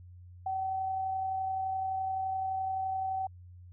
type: tone with amplitude modulation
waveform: sine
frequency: 763 Hz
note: G5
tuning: 47 cents flat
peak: -29 dBFS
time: 0.46-3.27 s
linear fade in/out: 5 ms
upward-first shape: sine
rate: 31.7 Hz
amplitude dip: 25%
effects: added 89 Hz sine -48 dBFS peak until 3.72 s